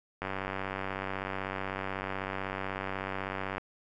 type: click train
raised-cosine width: 0.5 ms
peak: -19 dBFS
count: 324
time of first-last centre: 0.22-3.581 s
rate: 96.1 Hz
effects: none